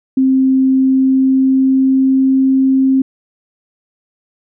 sine tone with pitch glide, 263.6 to 265.6 Hz, C4 to C4, +13 to +26 cents, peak -8 dBFS, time 0.17-3.02 s, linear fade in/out 5 ms, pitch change +13 cents, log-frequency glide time 0.61-2.44 s, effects none

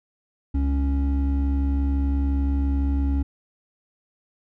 triangle tone pair together, 68.76 / 278 Hz, C#2 / C#4, -13 / +5 cents, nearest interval 2 octaves, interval 2418 cents, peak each -18 / -25 dBFS, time 0.54-3.23 s, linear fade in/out 10 ms, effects none

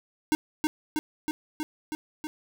square tone with echo, 307.5 Hz, D#4, 20 cents flat, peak -21 dBFS, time 0.32-0.35 s, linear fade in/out 0 ms, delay 320 ms, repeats 6, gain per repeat -2 dB, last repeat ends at 2.27 s, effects none

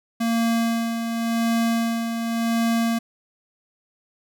square tone with tremolo, 230 Hz, A#3, 23 cents flat, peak -19 dBFS, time 0.2-2.99 s, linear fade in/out 10 ms, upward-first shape sine, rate 0.9 Hz, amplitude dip 50%, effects none

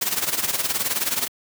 white noise with tremolo, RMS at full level -21 dBFS, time 0.01-1.28 s, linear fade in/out 10 ms, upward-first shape sine, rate 19 Hz, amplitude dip 75%, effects high-pass 100 Hz 12 dB/octave

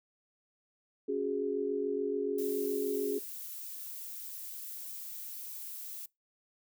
sine chord, C# suspended fourth, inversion none, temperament equal with one note detuned, 277.2 / 368.3 / 415.3 Hz, C#4 / F#4 / G#4, 0 / -8 / 0 cents, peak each -37 / -36 / -32 dBFS, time 1.08-3.19 s, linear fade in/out 10 ms
violet noise, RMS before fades -43 dBFS, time 2.38-6.06 s, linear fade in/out 5 ms
effects noise-tail reverb RT60 0.2 s tail -24 dB re dry

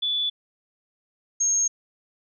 sine tone pair in turn, 3459 / 6496 Hz, A7 / G#8, -30 / -39 cents, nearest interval major seventh, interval 1091 cents, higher second, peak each -22 / -19 dBFS, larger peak second, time 0.02-0.3 / 1.4-1.68 s, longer neither, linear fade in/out 10 ms, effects none

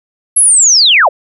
sine linear sweep, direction down, 11240 to 466.3 Hz, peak -4 dBFS, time 0.36-1.09 s, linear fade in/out 10 ms, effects none

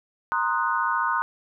sine chord, C half-diminished seventh, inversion third, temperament equal, 932.3 / 1046.5 / 1244.5 / 1480 Hz, Bb5 / C6 / Eb6 / Gb6, 0 / 0 / 0 / 0 cents, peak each -27 dBFS, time 0.32-1.22 s, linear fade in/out 0 ms, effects none

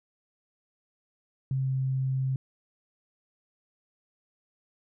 sine tone with pitch glide, 133.1 to 132.18 Hz, C3 to C3, +30 to +18 cents, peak -25 dBFS, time 1.51-2.36 s, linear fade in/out 2 ms, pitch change -12 cents, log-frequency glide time 1.61-1.71 s, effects none

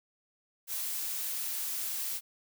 blue noise, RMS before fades -35 dBFS, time 0.67-2.21 s, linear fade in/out 50 ms, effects none

